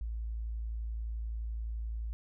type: tone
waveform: sine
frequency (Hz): 55.8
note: A1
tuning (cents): +25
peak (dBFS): -34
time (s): 0.01-2.13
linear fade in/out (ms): 0
effects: none